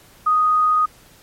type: tone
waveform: sine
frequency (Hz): 1244.5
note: D#6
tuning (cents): 0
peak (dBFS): -13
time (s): 0.26-0.86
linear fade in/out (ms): 10
effects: pink hiss -49 dBFS RMS until 1.22 s + MP3 64 kbps